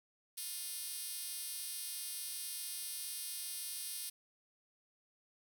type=tone with high-pass filter; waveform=5% pulse; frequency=355.3 Hz; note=F4; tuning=30 cents sharp; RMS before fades=-43 dBFS; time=0.37-4.1 s; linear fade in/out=10 ms; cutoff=7500 Hz; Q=0.99; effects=11-bit